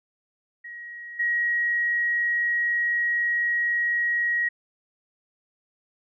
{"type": "tone with level steps", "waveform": "sine", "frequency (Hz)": 1898, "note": "A#6", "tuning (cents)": 31, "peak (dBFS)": [-36, -21], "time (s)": [0.64, 4.49], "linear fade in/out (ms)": 10, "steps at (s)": 1.19, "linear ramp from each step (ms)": 10, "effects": []}